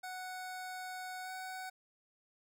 25% pulse tone with pitch glide, 740 to 748.6 Hz, F#5 to F#5, 0 to +20 cents, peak -38 dBFS, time 0.03-1.7 s, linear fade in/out 10 ms, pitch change +20 cents, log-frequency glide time 1.23-1.3 s, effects none

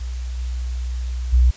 sine tone with level steps, 61.74 Hz, B1, in tune, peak -24 / -22 / -10 dBFS, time 0-1.51 s, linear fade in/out 10 ms, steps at 0.37 / 1.32 s, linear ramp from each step 20 ms, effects white hiss -43 dBFS RMS until 1.56 s + resampled to 16000 Hz

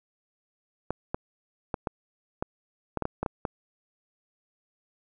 clicks, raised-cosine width 1 ms, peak -14 dBFS, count 11, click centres 0.906 / 1.145 / 1.742 / 1.872 / 2.425 / 2.973 / 3.023 / 3.054 / 3.23 / 3.262 / 3.452 s, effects none

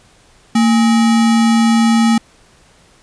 sine tone with sample-and-hold, 227.6 Hz, A#3, 41 cents flat, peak -8 dBFS, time 0.55-2.18 s, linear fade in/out 5 ms, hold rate 1050 Hz, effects pink hiss -49 dBFS RMS until 3.02 s + resampled to 22050 Hz

